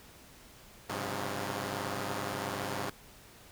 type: tone cluster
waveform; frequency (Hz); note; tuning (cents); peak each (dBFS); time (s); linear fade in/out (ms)
5% pulse; 101.3 / 130.7 / 138.9 / 178.7; G#2 / C3 / C#3 / F3; -43 / -1 / +4 / +40; -26 / -29 / -30 / -30; 0.89-2.9; 5
effects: pink hiss -55 dBFS RMS until 3.51 s